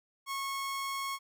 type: tone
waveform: sawtooth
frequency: 1095 Hz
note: C#6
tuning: 22 cents flat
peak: -30 dBFS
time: 0.26-1.19 s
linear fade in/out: 50 ms
effects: none